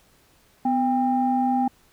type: tone pair together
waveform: sine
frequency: 251 / 797 Hz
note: B3 / G5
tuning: +28 / +28 cents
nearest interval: octave + minor sixth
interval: 2000 cents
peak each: -21 dBFS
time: 0.65-1.68 s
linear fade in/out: 5 ms
effects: tanh soft clip ceiling -11 dBFS + pink hiss -59 dBFS RMS until 1.92 s